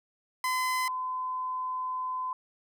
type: tone pair in turn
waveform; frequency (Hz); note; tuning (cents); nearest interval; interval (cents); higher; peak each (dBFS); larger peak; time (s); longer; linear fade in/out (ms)
30% pulse / sine; 1020 / 1020; C6 / C6; -44 / -44; unison; 0; neither; -24 / -30; first; 0.44-0.88 / 0.88-2.33; second; 2
effects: none